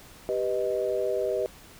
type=chord; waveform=sine; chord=G augmented; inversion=none; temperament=equal; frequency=392 / 493.9 / 622.3 Hz; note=G4 / B4 / D#5; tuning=0 / 0 / 0 cents; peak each=-29 dBFS; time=0.29-1.46 s; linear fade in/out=0 ms; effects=pink hiss -50 dBFS RMS until 1.79 s